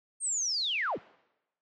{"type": "linear sweep", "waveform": "sine", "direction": "down", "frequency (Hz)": [8710, 40], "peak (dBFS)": -28, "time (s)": [0.2, 0.99], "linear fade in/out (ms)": 50, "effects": ["noise-tail reverb RT60 0.9 s tail -22 dB re dry"]}